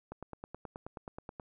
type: click train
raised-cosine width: 1 ms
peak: -28 dBFS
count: 13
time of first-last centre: 0.12-1.398 s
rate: 9.39 Hz
effects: none